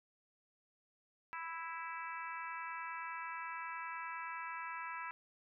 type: harmonic tone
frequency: 329.6 Hz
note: E4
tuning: in tune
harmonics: 3 / 4 / 5 / 6 / 7 / 8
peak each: -45 / -47 / -49 / -51 / -52 / -53 dBFS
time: 1.33-5.11 s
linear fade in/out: 0 ms
effects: none